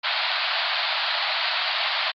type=band-pass noise; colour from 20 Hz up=white; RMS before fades=-25 dBFS; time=0.03-2.12 s; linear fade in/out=20 ms; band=610 to 4600 Hz; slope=96 dB/octave; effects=Opus 48 kbps